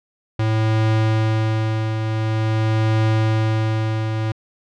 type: tone with tremolo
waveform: square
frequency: 110 Hz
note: A2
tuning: in tune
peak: -15 dBFS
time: 0.39-4.32 s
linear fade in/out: 5 ms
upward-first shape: triangle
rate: 0.47 Hz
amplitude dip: 50%
effects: low-pass 4000 Hz 12 dB/octave